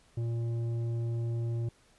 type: tone with tanh clipping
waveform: sine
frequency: 116.54 Hz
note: A#2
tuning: in tune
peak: -31 dBFS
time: 0.17-1.69 s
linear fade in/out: 5 ms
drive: 9 dB
effects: pink hiss -64 dBFS RMS until 1.98 s + resampled to 24000 Hz